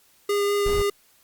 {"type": "tone with vibrato", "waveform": "square", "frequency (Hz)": 406.6, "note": "G#4", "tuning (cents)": -37, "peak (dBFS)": -21, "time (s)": [0.29, 0.9], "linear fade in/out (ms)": 5, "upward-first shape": "sine", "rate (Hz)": 4.9, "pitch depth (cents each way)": 9}
{"type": "noise", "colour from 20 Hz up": "brown", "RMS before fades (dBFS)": -27, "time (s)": [0.66, 0.82], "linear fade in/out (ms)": 2}
{"effects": ["white hiss -59 dBFS RMS until 1.23 s", "Opus 48 kbps"]}